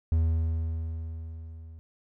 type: tone with level ramp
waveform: triangle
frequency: 81.1 Hz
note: E2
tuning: 28 cents flat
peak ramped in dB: -18 to -41 dBFS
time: 0.12-1.79 s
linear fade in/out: 0 ms
effects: none